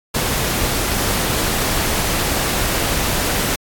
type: noise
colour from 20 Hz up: pink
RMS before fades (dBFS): -19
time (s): 0.14-3.56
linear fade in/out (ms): 10
effects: AAC 64 kbps